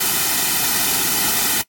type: noise with comb filter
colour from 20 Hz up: white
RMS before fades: -18 dBFS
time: 0-1.62 s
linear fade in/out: 10 ms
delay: 1.8 ms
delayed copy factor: -0.7
effects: noise-tail reverb RT60 0.1 s tail -19 dB re dry + AAC 64 kbps